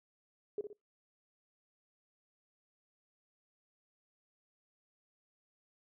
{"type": "tone with echo", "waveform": "sine", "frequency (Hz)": 415.3, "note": "G#4", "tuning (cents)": 0, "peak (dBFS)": -33, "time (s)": [0.58, 0.61], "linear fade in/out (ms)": 2, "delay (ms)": 60, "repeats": 2, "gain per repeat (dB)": -7, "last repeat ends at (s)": 0.73, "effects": ["noise-tail reverb RT60 0.2 s tail -24 dB re dry"]}